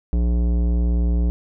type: tone with tanh clipping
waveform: sine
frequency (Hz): 59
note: A#1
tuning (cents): +22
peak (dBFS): -18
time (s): 0.13-1.3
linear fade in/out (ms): 0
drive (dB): 15
effects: none